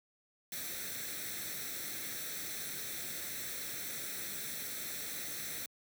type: noise with comb filter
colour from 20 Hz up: white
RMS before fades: -41 dBFS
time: 0.52-5.66 s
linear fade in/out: 2 ms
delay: 0.51 ms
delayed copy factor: +0.7
effects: high-pass 100 Hz 12 dB/octave